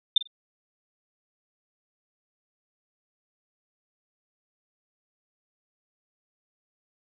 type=tone with echo; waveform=sine; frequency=3600 Hz; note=A7; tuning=39 cents sharp; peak=-14 dBFS; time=0.16-0.18 s; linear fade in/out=5 ms; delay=47 ms; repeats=2; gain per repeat=-15 dB; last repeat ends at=0.274 s; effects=none